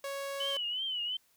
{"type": "tone", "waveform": "sawtooth", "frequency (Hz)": 554.4, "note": "C#5", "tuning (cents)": 0, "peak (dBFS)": -32, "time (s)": [0.04, 0.57], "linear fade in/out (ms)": 2}
{"type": "tone with vibrato", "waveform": "sine", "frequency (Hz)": 3003, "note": "F#7", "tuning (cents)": 25, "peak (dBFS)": -32, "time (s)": [0.4, 1.17], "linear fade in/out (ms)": 5, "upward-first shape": "triangle", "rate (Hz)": 2.8, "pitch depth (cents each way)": 110}
{"effects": ["white hiss -69 dBFS RMS until 1.36 s"]}